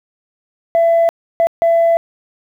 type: tone bursts at uneven times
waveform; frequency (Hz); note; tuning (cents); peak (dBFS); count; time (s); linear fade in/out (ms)
sine; 670; E5; +28; -7; 3; 0.75-1.09 / 1.4-1.47 / 1.62-1.97; 0
effects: tanh soft clip ceiling -7 dBFS + 8-bit